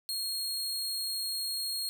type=tone; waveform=sawtooth; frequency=4267 Hz; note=C8; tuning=33 cents sharp; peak=-29 dBFS; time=0.09-1.89 s; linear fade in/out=0 ms; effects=none